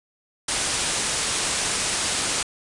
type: low-pass noise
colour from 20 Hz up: white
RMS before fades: -25 dBFS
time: 0.48-2.43 s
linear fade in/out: 5 ms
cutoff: 10000 Hz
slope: 96 dB/octave
effects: resampled to 24000 Hz